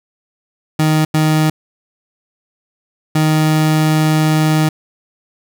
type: tone bursts at uneven times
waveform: 30% pulse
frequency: 155.56 Hz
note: D#3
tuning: in tune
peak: -8 dBFS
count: 3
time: 0.79-1.05 / 1.14-1.5 / 3.15-4.69 s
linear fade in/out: 5 ms
effects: none